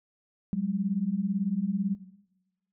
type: beating tone pair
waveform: sine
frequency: 185 / 203 Hz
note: F#3 / G#3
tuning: 0 / -39 cents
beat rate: 18 Hz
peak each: -29 dBFS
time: 0.53-1.95 s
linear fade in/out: 0 ms
effects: noise-tail reverb RT60 1.0 s tail -17 dB re dry